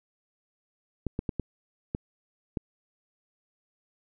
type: clicks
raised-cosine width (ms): 3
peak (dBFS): -16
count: 6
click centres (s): 1.067 / 1.191 / 1.292 / 1.397 / 1.949 / 2.572
effects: none